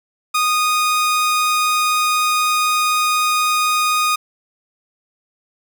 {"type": "tone", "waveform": "sawtooth", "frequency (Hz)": 1237, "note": "D#6", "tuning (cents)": -10, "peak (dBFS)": -11, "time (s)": [0.34, 4.16], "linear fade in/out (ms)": 10, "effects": []}